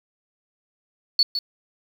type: tone with echo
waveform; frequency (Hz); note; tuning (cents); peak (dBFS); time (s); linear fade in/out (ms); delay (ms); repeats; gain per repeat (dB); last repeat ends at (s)
sine; 4435; C#8; 0; -13; 1.19-1.23; 2; 160; 1; -9; 1.39
effects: 7-bit